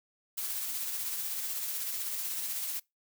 blue noise with tremolo, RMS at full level -34 dBFS, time 0.37-2.8 s, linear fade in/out 10 ms, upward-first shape sine, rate 16 Hz, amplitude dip 30%, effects noise-tail reverb RT60 0.2 s tail -24 dB re dry

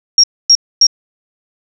sine tone bursts, 5588 Hz, F8, in tune, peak -3 dBFS, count 3, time 0.18-0.868 s, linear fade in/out 2 ms, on 56 ms, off 260 ms, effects none

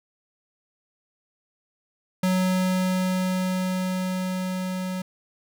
square tone with level ramp, 185 Hz, F#3, in tune, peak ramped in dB -20 to -28 dBFS, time 2.23-5.02 s, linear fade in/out 5 ms, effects none

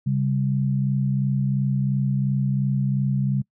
sine tone pair together, 135.93 / 198.8 Hz, C#3 / G3, -34 / +25 cents, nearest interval perfect fifth, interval 659 cents, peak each -20 / -25 dBFS, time 0.06-3.42 s, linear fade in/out 10 ms, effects noise-tail reverb RT60 0.1 s tail -24 dB re dry

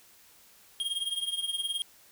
square tone with tremolo, 3239 Hz, G#7, 44 cents flat, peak -27 dBFS, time 0.8-1.82 s, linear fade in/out 0 ms, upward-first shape triangle, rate 19 Hz, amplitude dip 85%, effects white hiss -58 dBFS RMS until 2.11 s

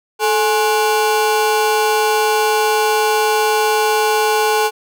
35% pulse ring-modulated tone, 636 Hz, D#5, 38 cents sharp, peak -8 dBFS, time 0.19-4.71 s, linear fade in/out 50 ms, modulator 200 Hz, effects none

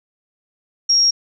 sine tone, 5588 Hz, F8, in tune, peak -11 dBFS, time 0.89-1.11 s, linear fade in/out 10 ms, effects none

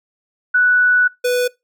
sine / square tone pair in turn, 1480 / 493.9 Hz, F#6 / B4, 0 / 0 cents, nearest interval octave + perfect fifth, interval 1900 cents, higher first, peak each -10 / -15 dBFS, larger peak first, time 0.54-1.08 / 1.24-1.48 s, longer first, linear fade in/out 10 ms, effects noise-tail reverb RT60 0.2 s tail -22 dB re dry

